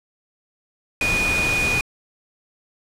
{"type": "tone in noise", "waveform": "sine", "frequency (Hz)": 2465, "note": "D#7", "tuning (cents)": -17, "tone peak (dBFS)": -19, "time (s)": [1.01, 1.81], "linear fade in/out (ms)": 2, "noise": "pink", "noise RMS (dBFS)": -25, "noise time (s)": [1.01, 1.81], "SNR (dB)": 3, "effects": ["low-pass 10000 Hz 12 dB/octave"]}